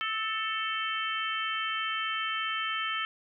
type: harmonic tone with a mistuned harmonic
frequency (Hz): 443.2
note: A4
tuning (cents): +13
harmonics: 3 / 4 / 5 / 6 / 7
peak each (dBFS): -33 / -36 / -38 / -39 / -35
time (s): 0.01-3.05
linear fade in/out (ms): 0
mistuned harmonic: 3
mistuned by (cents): -29
effects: none